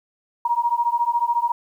sine beating tone pair, 941 / 955 Hz, A#5 / A#5, +16 / +42 cents, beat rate 14 Hz, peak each -21 dBFS, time 0.45-1.52 s, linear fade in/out 5 ms, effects 9-bit

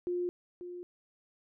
sine tone with echo, 354.7 Hz, F4, 27 cents sharp, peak -30 dBFS, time 0.07-0.29 s, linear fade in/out 0 ms, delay 540 ms, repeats 1, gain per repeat -10 dB, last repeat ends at 0.83 s, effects none

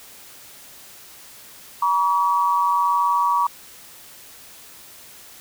sine tone pair together, 956.9 / 1138 Hz, A#5 / C#6, +45 / +45 cents, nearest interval minor third, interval 300 cents, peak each -19 dBFS, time 1.82-3.47 s, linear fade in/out 5 ms, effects white hiss -44 dBFS RMS until 5.4 s

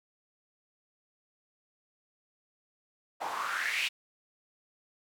white noise with band-pass filter sweep, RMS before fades -33 dBFS, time 3.2-3.89 s, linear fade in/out 20 ms, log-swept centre 760 to 2800 Hz, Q 5, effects none

